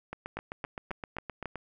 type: two click trains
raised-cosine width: 0.5 ms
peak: -22 / -20 dBFS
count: 12 / 5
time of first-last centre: 0.13-1.557 / 0.37-1.457 s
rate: 7.71 / 3.68 Hz
effects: none